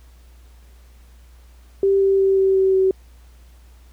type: tone with pitch steps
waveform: sine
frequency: 392 / 389.5 / 387.1 / 384.6 / 382.2 / 379.7 Hz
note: G4 / G4 / G4 / G4 / G4 / F#4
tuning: 0 / -11 / -22 / -33 / -44 / +45 cents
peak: -13 dBFS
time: 1.83-2.91 s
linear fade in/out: 2 ms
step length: 180 ms
effects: added 60 Hz sine -44 dBFS peak until 3.92 s + pink hiss -57 dBFS RMS until 3.92 s